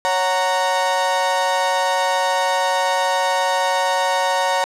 35% pulse chord, F# major, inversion second, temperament equal with one note detuned, 554.4 / 740 / 927 Hz, C#5 / F#5 / A#5, 0 / 0 / -10 cents, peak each -20 / -21 / -18 dBFS, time 0.05-4.64 s, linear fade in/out 0 ms, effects low-pass 8000 Hz 12 dB/octave

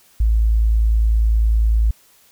sine tone, 55 Hz, A1, in tune, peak -12 dBFS, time 0.2-1.91 s, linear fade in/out 5 ms, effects white hiss -53 dBFS RMS until 2.31 s

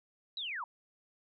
sine linear sweep, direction down, 4008 to 880 Hz, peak -36 dBFS, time 0.37-0.64 s, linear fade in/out 2 ms, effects none

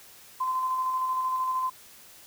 sine tone with tremolo, 1031 Hz, C6, 26 cents flat, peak -24 dBFS, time 0.4-1.7 s, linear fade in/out 10 ms, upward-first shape square, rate 13 Hz, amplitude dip 25%, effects white hiss -51 dBFS RMS until 2.26 s

